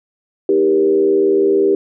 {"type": "tone with frequency modulation", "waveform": "sine", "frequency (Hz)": 394.3, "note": "G4", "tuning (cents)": 10, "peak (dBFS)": -10, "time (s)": [0.49, 1.75], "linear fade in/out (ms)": 2, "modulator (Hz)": 78.4, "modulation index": 0.82, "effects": []}